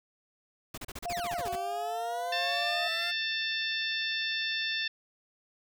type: noise bursts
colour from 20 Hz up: pink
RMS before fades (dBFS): -40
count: 12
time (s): 0.74-1.558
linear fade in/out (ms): 5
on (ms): 37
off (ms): 34
type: tone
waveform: sine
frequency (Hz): 698.5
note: F5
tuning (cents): 0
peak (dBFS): -32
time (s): 1.05-2.88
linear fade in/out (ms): 5
type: exponential two-way sweep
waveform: 20% pulse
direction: down then up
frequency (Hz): 2795 to 370 to 707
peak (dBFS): -33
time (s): 1.08-3.12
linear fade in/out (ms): 20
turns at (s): 1.49
type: harmonic tone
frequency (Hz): 890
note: A5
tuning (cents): +20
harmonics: 2 / 3 / 4 / 5 / 6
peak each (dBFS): -34 / -36 / -34 / -40 / -40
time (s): 2.32-4.88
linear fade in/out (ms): 5
effects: none